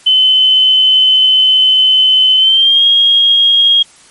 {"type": "tone with pitch glide", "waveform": "sine", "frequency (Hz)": [3045, 3264], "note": ["F#7", "G#7"], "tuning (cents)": [49, -31], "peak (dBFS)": -5, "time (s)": [0.06, 3.83], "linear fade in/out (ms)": 10, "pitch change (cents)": 120, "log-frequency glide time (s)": [2.37, 2.84], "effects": ["white hiss -42 dBFS RMS until 4.1 s", "MP3 48 kbps"]}